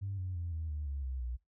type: tone with pitch steps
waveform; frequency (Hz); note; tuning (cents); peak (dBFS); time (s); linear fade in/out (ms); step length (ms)
sine; 98.5 / 91.9 / 85.75 / 80.01 / 74.65 / 69.65 / 64.99 / 60.63; G2 / F#2 / F2 / D#2 / D2 / C#2 / C2 / B1; +9 / -11 / -31 / +49 / +29 / +9 / -11 / -31; -34; 0.01-1.37; 20; 170
effects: noise-tail reverb RT60 0.2 s tail -24 dB re dry + tanh soft clip ceiling -30 dBFS